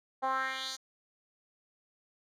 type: tone with band-pass filter sweep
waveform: 10% pulse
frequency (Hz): 263.6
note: C4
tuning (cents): +13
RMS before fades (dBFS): -34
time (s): 0.22-0.77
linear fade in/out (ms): 20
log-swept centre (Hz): 760 to 5800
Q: 2.7
effects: none